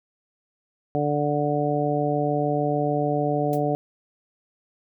harmonic tone, 146.83 Hz, D3, in tune, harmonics 1 / 2 / 3 / 4 / 5, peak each -27 / -27 / -27 / -27 / -27 dBFS, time 0.95-3.75 s, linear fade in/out 0 ms
blue noise with exponential decay, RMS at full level -35 dBFS, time 3.53-3.62 s, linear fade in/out 1 ms, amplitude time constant 19 ms
effects none

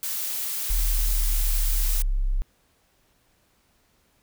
blue noise, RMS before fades -29 dBFS, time 0.03-2.02 s, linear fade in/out 0 ms
sine linear sweep, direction down, 38.89 to 32.7 Hz, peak -20 dBFS, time 0.7-2.42 s, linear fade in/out 0 ms
effects pink hiss -65 dBFS RMS until 4.22 s

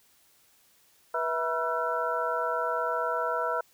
sine tone cluster, 487.9 / 653 / 969 / 1348 / 1497 Hz, B4 / E5 / B5 / E6 / F#6, -21 / -17 / -33 / +38 / +20 cents, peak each -33 / -32 / -32 / -31 / -38 dBFS, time 1.14-3.61 s, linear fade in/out 5 ms, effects white hiss -63 dBFS RMS until 3.73 s

